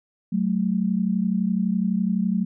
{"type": "tone pair together", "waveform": "sine", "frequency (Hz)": [186.9, 218.8], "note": ["F#3", "A3"], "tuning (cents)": [18, -9], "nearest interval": "minor third", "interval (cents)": 273, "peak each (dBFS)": [-22, -23], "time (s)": [0.32, 2.45], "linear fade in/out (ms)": 10, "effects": []}